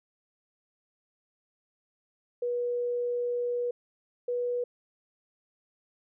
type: tone pair in turn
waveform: sine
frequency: 484.8 / 487.6 Hz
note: B4 / B4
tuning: -32 / -22 cents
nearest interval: unison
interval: 10 cents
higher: second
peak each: -27 dBFS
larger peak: neither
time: 2.42-3.71 / 4.28-4.64 s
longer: first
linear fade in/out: 5 ms
effects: none